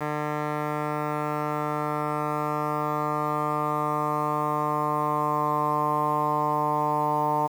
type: tone with low-pass filter sweep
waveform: 10% pulse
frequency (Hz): 150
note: D3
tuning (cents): +37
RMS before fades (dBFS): -26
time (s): 0-7.48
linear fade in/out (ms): 20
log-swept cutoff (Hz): 1500 to 950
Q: 7.5
effects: 8-bit